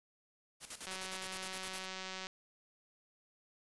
white noise with tremolo, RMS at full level -44 dBFS, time 0.6-1.87 s, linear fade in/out 50 ms, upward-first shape square, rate 9.7 Hz, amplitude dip 75%
click train, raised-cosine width 0.2 ms, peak -26 dBFS, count 264, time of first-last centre 0.87-2.269 s, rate 188 Hz
effects resampled to 24000 Hz

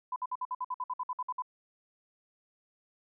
sine tone bursts, 1004 Hz, B5, 28 cents sharp, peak -31 dBFS, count 14, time 0.12-1.422 s, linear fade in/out 5 ms, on 41 ms, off 56 ms, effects none

